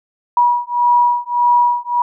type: beating tone pair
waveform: sine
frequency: 965 / 966.7 Hz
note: B5 / B5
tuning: -40 / -37 cents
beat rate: 1.7 Hz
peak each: -14 dBFS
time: 0.37-2.02 s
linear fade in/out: 2 ms
effects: none